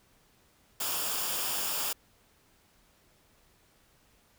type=noise with comb filter; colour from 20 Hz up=white; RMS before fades=-32 dBFS; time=0.8-1.93 s; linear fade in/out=5 ms; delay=0.49 ms; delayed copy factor=-0.55; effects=pink hiss -65 dBFS RMS until 4.38 s